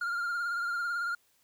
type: tone with vibrato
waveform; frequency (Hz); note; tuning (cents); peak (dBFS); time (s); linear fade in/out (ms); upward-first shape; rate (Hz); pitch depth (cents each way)
triangle; 1403; F6; +8; -28; 0.01-1.15; 5; triangle; 18; 45
effects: white hiss -69 dBFS RMS until 1.43 s